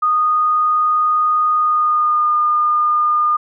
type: tone with pitch glide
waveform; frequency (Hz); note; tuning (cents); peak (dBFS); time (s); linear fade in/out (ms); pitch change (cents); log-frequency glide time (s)
sine; 1235 to 1214.5; D#6 to D#6; -13 to -42; -12; 0.02-3.37; 10; -29; 1.54-2.33
effects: none